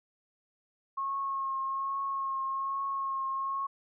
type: tone with vibrato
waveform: sine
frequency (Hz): 1085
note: C#6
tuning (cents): -37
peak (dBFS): -30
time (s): 0.97-3.67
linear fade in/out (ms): 10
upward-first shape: triangle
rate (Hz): 1.2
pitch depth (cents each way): 22
effects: none